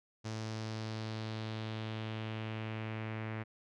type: tone with low-pass filter sweep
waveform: sawtooth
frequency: 110 Hz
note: A2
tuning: in tune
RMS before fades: -40 dBFS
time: 0.24-3.44 s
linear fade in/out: 20 ms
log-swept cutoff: 5900 to 2100 Hz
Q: 2.3
effects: none